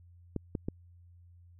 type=clicks; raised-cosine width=3 ms; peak=-20 dBFS; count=3; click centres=0.363 / 0.552 / 0.685 s; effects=added 87 Hz sine -54 dBFS peak until 1.59 s